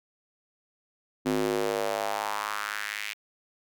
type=tone with high-pass filter sweep; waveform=square; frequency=52.1 Hz; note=G#1; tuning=6 cents sharp; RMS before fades=-30 dBFS; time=1.25-3.14 s; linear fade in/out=20 ms; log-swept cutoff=270 to 2400 Hz; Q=2.8; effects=none